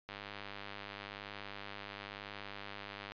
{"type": "click train", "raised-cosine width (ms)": 0.3, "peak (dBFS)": -28, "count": 307, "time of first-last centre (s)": [0.09, 3.12], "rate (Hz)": 101, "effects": ["resampled to 11025 Hz"]}